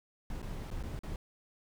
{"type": "noise with dropouts", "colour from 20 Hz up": "brown", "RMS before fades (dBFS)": -39, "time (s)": [0.3, 1.16], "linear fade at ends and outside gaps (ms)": 1, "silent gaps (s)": [[0.418, 0.427], [0.704, 0.712], [0.828, 0.836], [0.991, 1.034]], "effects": []}